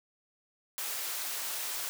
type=high-pass noise; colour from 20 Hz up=white; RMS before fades=-36 dBFS; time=0.78-1.89 s; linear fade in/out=0 ms; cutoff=520 Hz; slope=12 dB/octave; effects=none